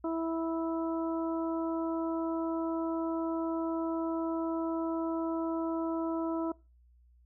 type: harmonic tone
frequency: 328 Hz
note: E4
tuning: 9 cents flat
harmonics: 1 / 2 / 3 / 4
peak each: -31 / -37 / -41 / -43 dBFS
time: 0.04-6.52 s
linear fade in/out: 5 ms
effects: noise-tail reverb RT60 0.3 s tail -23 dB re dry + added 60 Hz sine -59 dBFS peak until 7.25 s